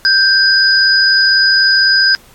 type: tone pair together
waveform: sine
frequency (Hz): 1568 / 4962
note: G6 / D#8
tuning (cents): 0 / -6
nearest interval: octave + minor sixth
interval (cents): 1994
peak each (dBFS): -10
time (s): 0.05-2.15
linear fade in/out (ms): 0
effects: pink hiss -44 dBFS RMS until 2.34 s + AAC 64 kbps